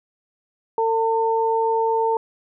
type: tone pair together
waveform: sine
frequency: 451 / 902 Hz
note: A4 / A5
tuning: +43 / +43 cents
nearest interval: octave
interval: 1200 cents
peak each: -20 dBFS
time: 0.78-2.17 s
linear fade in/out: 2 ms
effects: none